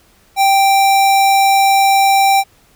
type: tone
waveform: square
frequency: 784 Hz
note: G5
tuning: in tune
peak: -9 dBFS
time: 0.36-2.44 s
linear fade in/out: 50 ms
effects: pink hiss -51 dBFS RMS until 2.75 s